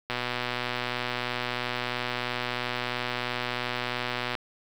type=click train; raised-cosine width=0.3 ms; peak=-13 dBFS; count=524; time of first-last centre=0.1-4.352 s; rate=123 Hz; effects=7-bit